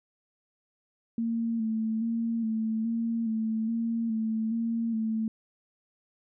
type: tone with vibrato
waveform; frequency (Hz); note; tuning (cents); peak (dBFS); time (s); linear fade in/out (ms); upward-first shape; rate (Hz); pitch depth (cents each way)
sine; 225.4; A3; +42; -26; 1.18-5.28; 2; square; 1.2; 32
effects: none